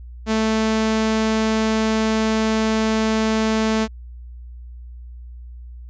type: tone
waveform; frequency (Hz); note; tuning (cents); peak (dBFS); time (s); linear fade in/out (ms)
sawtooth; 219.9; A3; -1; -13; 0.26-3.88; 50
effects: added 60 Hz sine -34 dBFS peak until 5.89 s + resampled to 16000 Hz

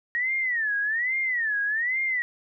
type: tone with vibrato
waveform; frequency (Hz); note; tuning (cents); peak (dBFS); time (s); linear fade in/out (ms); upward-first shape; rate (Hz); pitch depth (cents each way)
sine; 1866; A#6; +1; -23; 0.15-2.22; 0; sine; 1.2; 220
effects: none

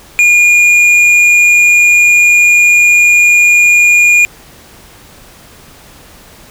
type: tone with hard clipping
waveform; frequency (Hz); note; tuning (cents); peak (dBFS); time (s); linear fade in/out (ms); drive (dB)
sine; 2428; D#7; -43; -5; 0.19-4.25; 0; 6
effects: pink hiss -38 dBFS RMS until 6.5 s

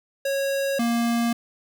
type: tone pair in turn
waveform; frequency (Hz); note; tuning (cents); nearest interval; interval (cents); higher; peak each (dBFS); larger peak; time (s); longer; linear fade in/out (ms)
square; 550 / 234.3; C#5 / A#3; -14 / +9; octave + minor third; 1477; first; -23 / -21; second; 0.25-0.79 / 0.79-1.33; neither; 5
effects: none

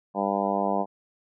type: harmonic tone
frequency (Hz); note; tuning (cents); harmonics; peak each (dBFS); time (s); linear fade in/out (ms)
99.5; G2; +26; 2 / 3 / 4 / 5 / 6 / 7 / 8 / 9 / 10; -30 / -34 / -34 / -33 / -31 / -29 / -31 / -33 / -34; 0.14-0.86; 50
effects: none

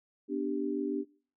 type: chord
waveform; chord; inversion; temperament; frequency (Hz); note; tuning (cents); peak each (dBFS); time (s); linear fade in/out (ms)
sine; G major; first; equal; 246.9 / 293.7 / 392; B3 / D4 / G4; 0 / 0 / 0; -36 / -32 / -35; 0.28-1.05; 50
effects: noise-tail reverb RT60 0.4 s tail -20 dB re dry

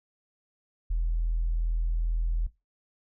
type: tone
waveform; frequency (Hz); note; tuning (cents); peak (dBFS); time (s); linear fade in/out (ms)
sine; 41.2; E1; 0; -23; 0.9-2.47; 10
effects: noise-tail reverb RT60 0.2 s tail -17 dB re dry + tanh soft clip ceiling -20 dBFS

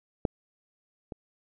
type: clicks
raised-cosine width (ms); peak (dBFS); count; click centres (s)
2; -11 / -24; 2; 0.252 / 1.122
effects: none

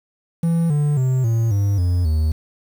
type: tone with pitch steps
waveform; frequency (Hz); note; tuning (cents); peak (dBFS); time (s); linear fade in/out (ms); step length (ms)
triangle; 167.1 / 147.16 / 129.6 / 114.13 / 100.51 / 88.52 / 77.95; E3 / D3 / C3 / A#2 / G2 / F2 / D#2; +24 / +4 / -16 / -36 / +44 / +24 / +4; -13; 0.43-2.32; 5; 270
effects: 7-bit

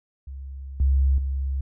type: tone with level steps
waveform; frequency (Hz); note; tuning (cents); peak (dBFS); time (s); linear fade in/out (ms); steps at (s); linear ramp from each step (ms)
sine; 67.6; C#2; -43; -33 / -16 / -23; 0.27-1.61; 5; 0.8 / 1.18; 2
effects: none

